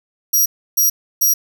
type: tone bursts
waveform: 10% pulse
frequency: 5730 Hz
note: F8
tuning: 44 cents sharp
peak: -6 dBFS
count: 3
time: 0.33-1.34 s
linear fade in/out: 10 ms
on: 130 ms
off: 310 ms
effects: none